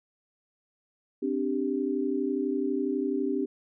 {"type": "chord", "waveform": "sine", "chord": "C suspended second", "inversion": "none", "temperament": "equal", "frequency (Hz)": [261.6, 293.7, 392], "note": ["C4", "D4", "G4"], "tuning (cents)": [0, 0, 0], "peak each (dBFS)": -30, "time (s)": [1.22, 3.46], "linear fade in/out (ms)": 10, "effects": []}